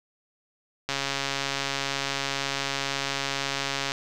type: click train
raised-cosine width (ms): 0.2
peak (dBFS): -10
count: 419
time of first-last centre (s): 0.89-3.919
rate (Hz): 138
effects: none